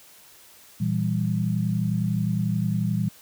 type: chord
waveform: sine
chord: E diminished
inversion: second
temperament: equal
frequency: 116.54 / 164.81 / 196 Hz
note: Bb2 / E3 / G3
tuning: 0 / 0 / 0 cents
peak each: -26 dBFS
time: 0.8-3.09 s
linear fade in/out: 10 ms
effects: white hiss -51 dBFS RMS until 3.21 s